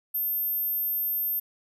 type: tone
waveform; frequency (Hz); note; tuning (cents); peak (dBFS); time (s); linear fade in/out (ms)
sine; 13290; G#9; 0; -25; 0.14-1.4; 10
effects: none